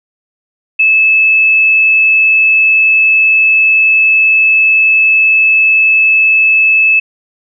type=tone; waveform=sine; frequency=2609 Hz; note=E7; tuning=18 cents flat; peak=-5 dBFS; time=0.79-7 s; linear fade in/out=10 ms; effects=none